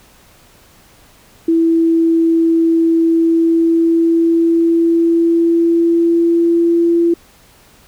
sine tone with pitch glide, 329.6 to 339.3 Hz, E4 to F4, 0 to -50 cents, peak -9 dBFS, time 1.48-7.14 s, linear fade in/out 5 ms, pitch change +50 cents, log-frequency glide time 3.07-7.02 s, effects pink hiss -47 dBFS RMS until 7.87 s

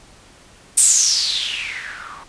violet noise with low-pass filter sweep, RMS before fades -19 dBFS, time 0.77-2.24 s, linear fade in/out 10 ms, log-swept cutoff 8900 to 1000 Hz, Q 6.5, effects pink hiss -47 dBFS RMS until 2.28 s + resampled to 22050 Hz

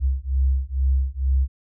sine beating tone pair, 65.41 / 67.61 Hz, C2 / C#2, 0 / -43 cents, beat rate 2.2 Hz, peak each -21 dBFS, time 0-1.48 s, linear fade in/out 50 ms, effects none

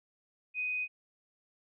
sine tone, 2498 Hz, D#7, 6 cents sharp, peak -31 dBFS, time 0.54-0.88 s, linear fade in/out 50 ms, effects none

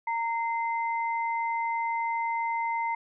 sine tone pair together, 923 / 2072 Hz, A#5 / C7, -17 / -17 cents, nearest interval octave + major second, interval 1400 cents, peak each -27 / -34 dBFS, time 0.07-2.95 s, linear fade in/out 5 ms, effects none

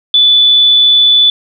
sine tone, 3477 Hz, A7, 21 cents flat, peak -4 dBFS, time 0.14-1.3 s, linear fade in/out 2 ms, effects none

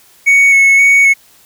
triangle tone with vibrato, 2213 Hz, C#7, 3 cents flat, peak -3 dBFS, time 0.26-1.14 s, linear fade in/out 20 ms, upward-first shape square, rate 1.9 Hz, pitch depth 13 cents each way, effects white hiss -46 dBFS RMS until 1.45 s

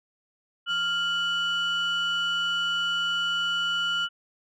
sine tone pair together, 1396.9 / 2960 Hz, F6 / F#7, 0 / 0 cents, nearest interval octave + minor second, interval 1300 cents, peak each -25 dBFS, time 0.66-4.09 s, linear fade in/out 50 ms, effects tanh soft clip ceiling -20 dBFS

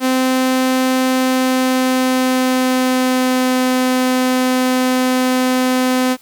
sawtooth tone with pitch glide, 258.5 to 255.2 Hz, C4 to C4, -21 to -43 cents, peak -9 dBFS, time 0-6.17 s, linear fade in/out 50 ms, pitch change -22 cents, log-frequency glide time 1.09-3.58 s, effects white hiss -48 dBFS RMS until 6.21 s

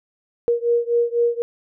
sine beating tone pair, 471.1 / 475.1 Hz, A#4 / A#4, +18 / +33 cents, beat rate 4 Hz, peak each -19 / -20 dBFS, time 0.48-1.42 s, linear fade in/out 0 ms, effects none

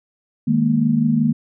sine chord, D# suspended fourth, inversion none, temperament equal, 155.56 / 207.7 / 233.1 Hz, D#3 / G#3 / A#3, 0 / 0 / 0 cents, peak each -20 / -21 / -16 dBFS, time 0.47-1.33 s, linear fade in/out 10 ms, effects none

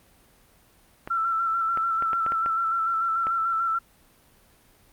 clicks, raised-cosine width 0.5 ms, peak -18 dBFS, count 8, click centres 1.075 / 1.774 / 2.024 / 2.132 / 2.264 / 2.321 / 2.461 / 3.269 s
sine tone with vibrato, 1342 Hz, E6, 31 cents sharp, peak -22 dBFS, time 1.1-3.79 s, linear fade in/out 10 ms, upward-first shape square, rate 6.8 Hz, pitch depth 27 cents each way
effects pink hiss -58 dBFS RMS until 4.92 s + Opus 32 kbps

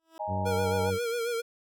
15% pulse tone with exponential growth, 325.1 Hz, E4, 24 cents flat, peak -37 dBFS, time 0-0.18 s, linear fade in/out 0 ms, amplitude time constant 39 ms
sine chord, D# suspended fourth, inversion none, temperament equal, 622.3 / 830.6 / 932.3 Hz, D#5 / G#5 / A#5, 0 / 0 / 0 cents, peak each -35 / -33 / -38 dBFS, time 0.19-0.91 s, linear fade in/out 20 ms
harmonic tone, 95.4 Hz, G2, 47 cents flat, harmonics 1 / 2 / 3 / 4 / 5 / 6, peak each -31 / -35 / -45 / -45 / -46 / -48 dBFS, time 0.27-0.99 s, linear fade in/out 50 ms
square tone with vibrato, 469.1 Hz, A#4, 11 cents sharp, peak -29 dBFS, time 0.45-1.42 s, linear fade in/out 20 ms, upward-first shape sine, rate 7.4 Hz, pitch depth 53 cents each way
effects none

